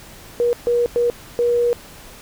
sine tone bursts at uneven times, 478.7 Hz, A#4, 46 cents sharp, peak -14 dBFS, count 4, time 0.4-0.53 / 0.67-0.86 / 0.96-1.1 / 1.39-1.73 s, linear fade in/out 0 ms, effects pink hiss -41 dBFS RMS until 2.21 s

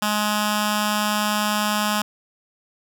10% pulse tone with notch filter, 210 Hz, G#3, 19 cents sharp, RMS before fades -22 dBFS, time 0.02-2.02 s, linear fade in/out 5 ms, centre 430 Hz, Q 0.54, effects none

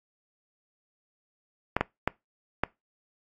clicks, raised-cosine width 0.5 ms, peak -8 dBFS, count 4, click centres 1.766 / 1.81 / 2.076 / 2.636 s, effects noise-tail reverb RT60 0.2 s tail -23 dB re dry + AAC 32 kbps

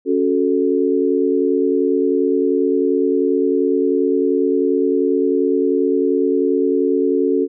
sine chord, F# minor, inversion second, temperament equal, 277.2 / 370 / 440 Hz, C#4 / F#4 / A4, 0 / 0 / 0 cents, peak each -18 dBFS, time 0.05-7.48 s, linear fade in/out 50 ms, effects none

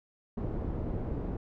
pink low-pass noise, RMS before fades -34 dBFS, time 0.37-1.37 s, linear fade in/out 5 ms, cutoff 460 Hz, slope 12 dB/octave, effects none

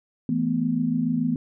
sine chord, E suspended fourth, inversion none, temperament equal, 164.81 / 220 / 246.9 Hz, E3 / A3 / B3, 0 / 0 / 0 cents, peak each -27 / -27 / -23 dBFS, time 0.29-1.36 s, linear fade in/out 2 ms, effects none

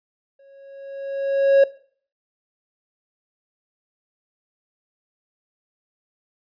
triangle tone with exponential growth, 550 Hz, C#5, 14 cents flat, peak -7 dBFS, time 0.39-1.64 s, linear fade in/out 5 ms, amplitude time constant 270 ms, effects noise-tail reverb RT60 0.5 s tail -19 dB re dry + resampled to 11025 Hz

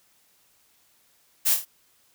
blue noise with echo, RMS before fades -21 dBFS, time 1.45-1.55 s, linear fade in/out 20 ms, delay 26 ms, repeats 4, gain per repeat -5 dB, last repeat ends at 1.654 s, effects white hiss -63 dBFS RMS until 2.14 s

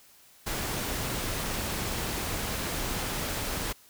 pink noise, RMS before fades -32 dBFS, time 0.46-3.73 s, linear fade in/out 10 ms, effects white hiss -57 dBFS RMS until 3.89 s

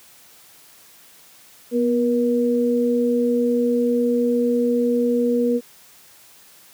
sine tone pair together, 243.8 / 478.1 Hz, B3 / A#4, -22 / +44 cents, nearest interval octave, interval 1166 cents, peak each -19 dBFS, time 1.71-5.61 s, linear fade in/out 50 ms, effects white hiss -49 dBFS RMS until 6.73 s + high-pass 80 Hz 12 dB/octave

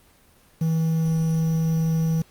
triangle tone with quantisation, 161.8 Hz, E3, 32 cents flat, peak -17 dBFS, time 0.61-2.22 s, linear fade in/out 5 ms, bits 7, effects pink hiss -56 dBFS RMS until 2.3 s + Opus 24 kbps

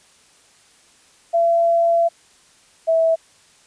sine tone pair in turn, 676 / 653.4 Hz, E5 / E5, +43 / -15 cents, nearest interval minor second, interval 58 cents, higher first, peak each -13 dBFS, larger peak neither, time 1.33-2.09 / 2.87-3.16 s, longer first, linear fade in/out 20 ms, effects white hiss -53 dBFS RMS until 3.66 s + resampled to 22050 Hz

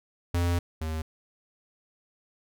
square tone pair in turn, 86.8 / 79.23 Hz, F2 / D#2, -10 / +32 cents, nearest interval major second, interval 158 cents, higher first, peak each -24 / -30 dBFS, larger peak first, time 0.34-0.59 / 0.81-1.02 s, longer first, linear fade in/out 5 ms, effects none

